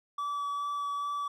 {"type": "tone with vibrato", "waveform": "triangle", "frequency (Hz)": 1149, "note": "D6", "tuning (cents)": -38, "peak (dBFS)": -29, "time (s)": [0.18, 1.28], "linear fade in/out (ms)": 5, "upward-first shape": "sine", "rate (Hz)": 2.4, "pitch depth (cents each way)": 9, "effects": []}